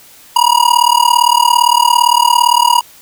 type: tone with amplitude modulation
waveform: square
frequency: 960 Hz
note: B5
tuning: 49 cents flat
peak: -4 dBFS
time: 0.36-2.81 s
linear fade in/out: 5 ms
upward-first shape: sine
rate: 37.6 Hz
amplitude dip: 95%
effects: white hiss -41 dBFS RMS until 3.01 s